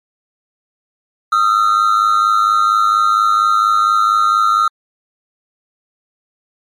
triangle tone pair together, 1244.5 / 1348.8 Hz, D#6 / E6, 0 / +39 cents, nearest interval minor second, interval 139 cents, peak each -11 dBFS, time 1.32-4.68 s, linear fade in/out 5 ms, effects MP3 64 kbps

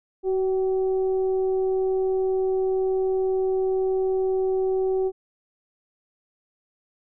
sine tone with frequency modulation, 377.5 Hz, F#4, 35 cents sharp, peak -20 dBFS, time 0.23-5.12 s, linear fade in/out 50 ms, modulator 388 Hz, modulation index 0.34, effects none

